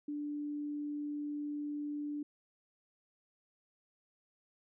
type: tone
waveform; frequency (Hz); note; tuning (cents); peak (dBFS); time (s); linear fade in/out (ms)
sine; 293.7; D4; 0; -36; 0.08-2.23; 5
effects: none